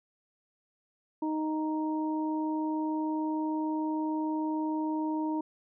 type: harmonic tone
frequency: 311.1 Hz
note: D#4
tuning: in tune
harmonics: 1 / 2 / 3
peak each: -29 / -42 / -36 dBFS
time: 1.22-5.41 s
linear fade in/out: 5 ms
effects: none